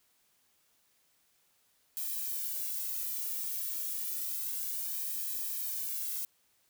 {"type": "noise with flanger", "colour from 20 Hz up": "violet", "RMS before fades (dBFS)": -36, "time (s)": [1.97, 6.25], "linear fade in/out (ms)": 0, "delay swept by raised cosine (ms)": [1.4, 1.98], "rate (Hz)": 0.3, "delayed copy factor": -1, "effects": ["white hiss -71 dBFS RMS until 6.69 s"]}